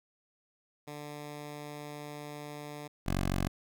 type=tone pair in turn; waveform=10% pulse; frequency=147.6 / 46.49 Hz; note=D3 / F#1; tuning=+9 / +9 cents; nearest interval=octave + minor sixth; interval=2000 cents; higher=first; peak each=-33 / -21 dBFS; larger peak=second; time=0.87-2.88 / 3.06-3.48 s; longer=first; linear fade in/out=10 ms; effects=none